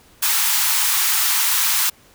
white high-pass noise, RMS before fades -18 dBFS, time 0.22-1.9 s, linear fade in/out 10 ms, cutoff 810 Hz, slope 96 dB/octave, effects pink hiss -51 dBFS RMS until 2.14 s

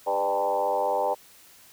sine tone with frequency modulation, 696 Hz, F5, 6 cents flat, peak -22 dBFS, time 0.06-1.15 s, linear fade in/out 20 ms, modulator 95.3 Hz, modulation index 2.5, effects white hiss -53 dBFS RMS until 1.72 s

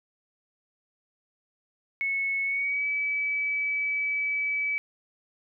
sine tone with pitch glide, 2200 to 2293 Hz, C#7 to D7, -14 to -42 cents, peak -25 dBFS, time 2.01-4.78 s, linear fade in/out 0 ms, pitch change +72 cents, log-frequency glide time 2.44-2.86 s, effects none

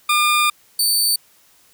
20% pulse tone pair in turn, 1207 / 4557 Hz, D6 / C#8, +47 / +47 cents, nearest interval octave + major seventh, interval 2300 cents, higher second, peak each -9 dBFS, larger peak neither, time 0.09-0.5 / 0.79-1.16 s, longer first, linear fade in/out 5 ms, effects white hiss -54 dBFS RMS until 1.73 s

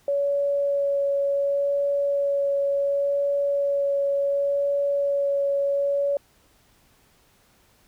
sine tone with vibrato, 563 Hz, C#5, 27 cents sharp, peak -20 dBFS, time 0.08-6.17 s, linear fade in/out 2 ms, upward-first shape sine, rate 0.69 Hz, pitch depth 9 cents each way, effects pink hiss -60 dBFS RMS until 7.87 s

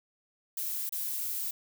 violet noise with dropouts, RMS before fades -34 dBFS, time 0.57-1.51 s, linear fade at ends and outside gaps 5 ms, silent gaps 0.893-0.923 s, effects none

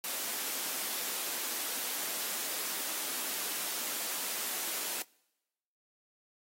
white high-pass noise, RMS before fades -36 dBFS, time 0.04-5.02 s, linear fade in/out 0 ms, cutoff 220 Hz, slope 24 dB/octave, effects noise-tail reverb RT60 1.0 s tail -26 dB re dry + AAC 48 kbps

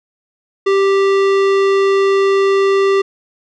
sine tone with tanh clipping, 392 Hz, G4, in tune, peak -12 dBFS, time 0.66-3.02 s, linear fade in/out 10 ms, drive 18 dB, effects none

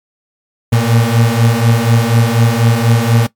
35% pulse beating tone pair, 113.9 / 118 Hz, A#2 / A#2, -40 / +22 cents, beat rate 4.1 Hz, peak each -10 dBFS, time 0.72-3.27 s, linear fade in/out 10 ms, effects noise-tail reverb RT60 0.1 s tail -18 dB re dry + MP3 96 kbps

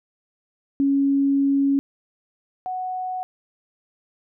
sine tone pair in turn, 277.2 / 740 Hz, C#4 / F#5, 0 / 0 cents, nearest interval octave + perfect fourth, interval 1700 cents, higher second, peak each -16 / -25 dBFS, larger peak first, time 0.8-1.79 / 2.66-3.23 s, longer first, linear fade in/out 0 ms, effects none

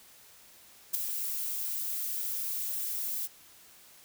violet noise with ADSR envelope, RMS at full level -25 dBFS, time 0.93-3.28 s, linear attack 19 ms, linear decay 4 ms, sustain -9 dB, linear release 30 ms, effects white hiss -56 dBFS RMS until 4.04 s

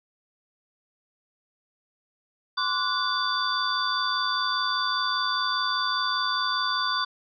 sine tone cluster, 1043 / 1148 / 1470 / 3517 / 4654 Hz, C6 / D6 / F#6 / A7 / D8, -6 / -40 / -12 / -1 / -17 cents, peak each -30 dBFS, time 2.57-7.05 s, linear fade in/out 10 ms, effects none

